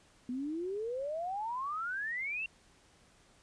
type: exponential sweep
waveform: sine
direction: up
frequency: 241.3 to 2752 Hz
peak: -34 dBFS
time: 0.29-2.46 s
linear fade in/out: 2 ms
effects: pink hiss -64 dBFS RMS until 3.42 s + resampled to 22050 Hz